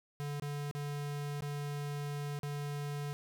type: tone with dropouts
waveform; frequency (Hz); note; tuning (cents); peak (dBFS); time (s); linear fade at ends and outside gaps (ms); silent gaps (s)
square; 144.9; D3; -23; -37; 0.2-3.13; 0; 0.398-0.422 / 0.712-0.75 / 1.407-1.422 / 2.39-2.432
effects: none